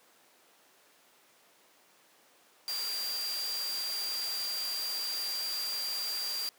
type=tone in noise; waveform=sine; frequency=4741 Hz; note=D8; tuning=16 cents sharp; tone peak=-33 dBFS; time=2.68-6.49 s; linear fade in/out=0 ms; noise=white; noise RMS=-40 dBFS; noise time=2.68-6.49 s; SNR=+4 dB; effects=pink hiss -62 dBFS RMS until 6.58 s + high-pass 400 Hz 12 dB/octave